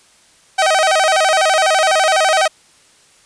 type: tone with vibrato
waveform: sawtooth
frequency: 696 Hz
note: F5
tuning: 6 cents flat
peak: -7 dBFS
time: 0.58-2.48 s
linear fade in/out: 10 ms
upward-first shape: square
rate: 12 Hz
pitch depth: 170 cents each way
effects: white hiss -50 dBFS RMS until 3.25 s + resampled to 22050 Hz